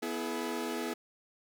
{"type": "chord", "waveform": "sawtooth", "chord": "E major", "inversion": "second", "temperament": "equal with one note detuned", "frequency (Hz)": [246.9, 329.6, 425], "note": ["B3", "E4", "G#4"], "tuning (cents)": [0, 0, 40], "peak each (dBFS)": -34, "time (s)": [0.02, 0.94], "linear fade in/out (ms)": 10, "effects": []}